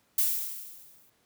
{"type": "noise with exponential decay", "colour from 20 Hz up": "violet", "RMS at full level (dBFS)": -23, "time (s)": [0.18, 1.1], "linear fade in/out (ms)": 5, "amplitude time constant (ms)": 200, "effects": ["pink hiss -68 dBFS RMS until 1.25 s", "high-pass 100 Hz 12 dB/octave"]}